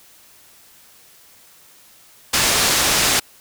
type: low-pass noise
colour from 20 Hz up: white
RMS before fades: -17 dBFS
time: 2.33-3.2 s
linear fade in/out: 10 ms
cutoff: 7700 Hz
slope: 12 dB/octave
effects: white hiss -49 dBFS RMS until 3.4 s